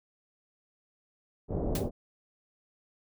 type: low-pass noise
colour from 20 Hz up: pink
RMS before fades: -31 dBFS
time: 1.48-1.91 s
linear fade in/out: 50 ms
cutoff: 620 Hz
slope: 24 dB/octave
type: noise with exponential decay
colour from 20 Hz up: white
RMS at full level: -33 dBFS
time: 1.75-1.89 s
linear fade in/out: 2 ms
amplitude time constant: 29 ms
effects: none